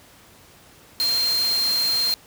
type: tone in noise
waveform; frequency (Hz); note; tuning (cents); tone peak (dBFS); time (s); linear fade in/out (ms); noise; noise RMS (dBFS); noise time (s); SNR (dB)
sine; 4186; C8; 0; -19; 1-2.14; 0; white; -30; 1-2.14; +8
effects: pink hiss -50 dBFS RMS until 2.26 s + high-pass 60 Hz 12 dB/octave